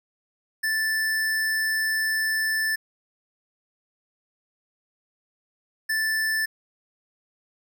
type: tone pair in turn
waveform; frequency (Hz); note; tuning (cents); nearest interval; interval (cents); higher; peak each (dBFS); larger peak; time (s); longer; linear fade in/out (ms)
square; 1760 / 1760; A6 / A6; 0 / 0; unison; 0; neither; -23; neither; 0.63-2.76 / 5.89-6.46; first; 10
effects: none